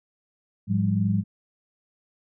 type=tone cluster; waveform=sine; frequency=106.5 / 176.4 / 199.3 Hz; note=G#2 / F3 / G3; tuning=+44 / +18 / +29 cents; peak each=-24 / -26 / -24 dBFS; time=0.67-1.24 s; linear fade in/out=50 ms; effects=none